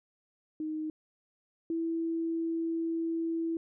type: tone pair in turn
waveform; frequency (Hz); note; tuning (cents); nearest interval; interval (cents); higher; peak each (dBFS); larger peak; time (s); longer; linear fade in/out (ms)
sine; 311.1 / 329.6; D#4 / E4; 0 / 0; minor second; 100; second; -32 / -29; second; 0.6-0.9 / 1.7-3.57; second; 2
effects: none